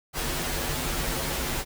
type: noise with comb filter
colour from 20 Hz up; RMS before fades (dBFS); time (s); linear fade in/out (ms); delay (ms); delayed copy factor
pink; -29; 0.13-1.65; 50; 10; -0.85
effects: none